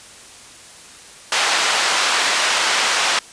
pink band-pass noise, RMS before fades -18 dBFS, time 1.32-3.19 s, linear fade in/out 2 ms, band 940 to 6500 Hz, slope 12 dB/octave, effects white hiss -41 dBFS RMS until 3.32 s + resampled to 22050 Hz

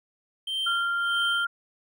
triangle tone with tremolo, 3136 Hz, G7, in tune, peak -24 dBFS, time 0.47-1.45 s, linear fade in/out 5 ms, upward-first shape sine, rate 1.6 Hz, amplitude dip 80%
sine tone with pitch glide, 1388 to 1396.8 Hz, F6 to F6, -11 to 0 cents, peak -24 dBFS, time 0.66-1.47 s, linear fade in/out 10 ms, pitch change +11 cents, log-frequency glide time 0.82-1.19 s
effects none

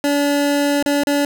25% pulse tone with dropouts, 286.8 Hz, D4, 41 cents flat, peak -11 dBFS, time 0.04-1.25 s, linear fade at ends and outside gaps 1 ms, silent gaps 0.826-0.86 / 1.035-1.07 s, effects none

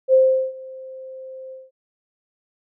sine tone with ADSR envelope, 523.3 Hz, C5, in tune, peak -9 dBFS, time 0.08-1.71 s, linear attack 54 ms, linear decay 390 ms, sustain -24 dB, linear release 190 ms, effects none

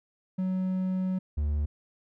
triangle tone pair in turn, 186.3 / 73.93 Hz, F#3 / D2, +12 / +12 cents, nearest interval octave + major third, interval 1600 cents, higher first, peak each -24 / -23 dBFS, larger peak second, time 0.38-1.19 / 1.37-1.66 s, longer first, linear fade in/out 10 ms, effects none

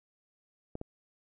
clicks, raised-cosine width 2 ms, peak -25 / -25 dBFS, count 2, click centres 0.754 / 0.814 s, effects none

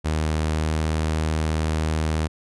sawtooth tone with pitch glide, 77.9 to 78.44 Hz, D#2 to D#2, +3 to +15 cents, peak -17 dBFS, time 0.04-2.28 s, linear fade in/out 20 ms, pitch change +12 cents, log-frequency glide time 0.52-0.8 s, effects resampled to 24000 Hz

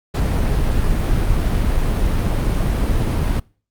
brown noise, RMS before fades -17 dBFS, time 0.14-3.4 s, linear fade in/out 10 ms, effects noise-tail reverb RT60 0.4 s tail -24 dB re dry + Opus 48 kbps

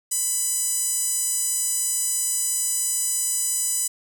sawtooth tone with high-pass filter, 997 Hz, B5, 16 cents sharp, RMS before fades -24 dBFS, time 0.11-3.88 s, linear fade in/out 10 ms, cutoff 8000 Hz, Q 3.5, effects none

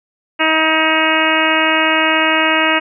harmonic tone, 316.9 Hz, D#4, 32 cents sharp, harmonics 1 / 2 / 3 / 4 / 5 / 6 / 7 / 8 / 9, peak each -20 / -20 / -20 / -20 / -20 / -20 / -20 / -20 / -20 dBFS, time 0.39-2.8 s, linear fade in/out 20 ms, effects none

